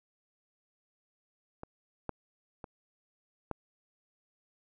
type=clicks; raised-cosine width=1 ms; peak=-27 / -20 / -28 / -20 dBFS; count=4; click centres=1.634 / 2.093 / 2.642 / 3.513 s; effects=none